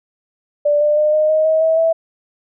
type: tone with pitch steps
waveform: sine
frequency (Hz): 587 / 596.2 / 605.6 / 615.1 / 624.8 / 634.6 / 644.6 / 654.7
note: D5 / D5 / D#5 / D#5 / D#5 / D#5 / E5 / E5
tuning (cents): -1 / +26 / -47 / -20 / +7 / +34 / -39 / -12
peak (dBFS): -11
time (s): 0.65-1.93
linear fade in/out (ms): 10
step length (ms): 160
effects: none